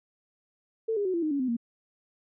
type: tone with pitch steps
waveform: sine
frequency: 447.1 / 407.6 / 371.6 / 338.8 / 308.9 / 281.7 / 256.8 / 234.1 Hz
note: A4 / G#4 / F#4 / E4 / D#4 / C#4 / C4 / A#3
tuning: +28 / -32 / +7 / +48 / -12 / +28 / -32 / +8 cents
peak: -25 dBFS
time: 0.88-1.568 s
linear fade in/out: 10 ms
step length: 86 ms
effects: none